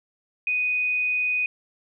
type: tone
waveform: sine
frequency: 2489 Hz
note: D#7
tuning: in tune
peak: -21 dBFS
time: 0.47-1.46 s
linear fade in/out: 2 ms
effects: none